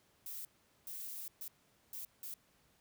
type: noise bursts at uneven times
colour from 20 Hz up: violet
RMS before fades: -45 dBFS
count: 5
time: 0.26-0.45 / 0.87-1.28 / 1.41-1.48 / 1.93-2.05 / 2.23-2.34 s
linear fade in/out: 2 ms
effects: pink hiss -71 dBFS RMS until 2.8 s + high-pass 60 Hz 12 dB/octave